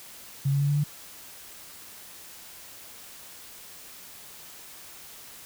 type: tone with pitch steps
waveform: sine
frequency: 138 / 140.25 / 142.54 / 144.86 / 147.22 Hz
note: C#3 / C#3 / C#3 / D3 / D3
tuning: -7 / +21 / +49 / -23 / +5 cents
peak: -21 dBFS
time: 0.45-0.84 s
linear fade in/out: 10 ms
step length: 78 ms
effects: white hiss -46 dBFS RMS until 5.45 s